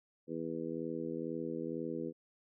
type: harmonic tone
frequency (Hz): 82.1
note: E2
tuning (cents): -6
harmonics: 2 / 3 / 4 / 5 / 6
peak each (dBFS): -46 / -42 / -41 / -43 / -43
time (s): 0.27-2.13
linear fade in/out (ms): 50
effects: none